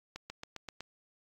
accelerating click train, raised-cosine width 0.2 ms, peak -24 dBFS, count 6, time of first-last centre 0.16-0.806 s, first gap 140 ms, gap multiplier 0.96, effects AAC 48 kbps

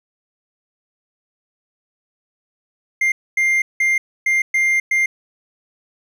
triangle tone bursts at uneven times, 2100 Hz, C7, 6 cents sharp, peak -12 dBFS, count 6, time 3.01-3.12 / 3.37-3.62 / 3.8-3.98 / 4.26-4.42 / 4.54-4.8 / 4.91-5.06 s, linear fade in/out 5 ms, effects none

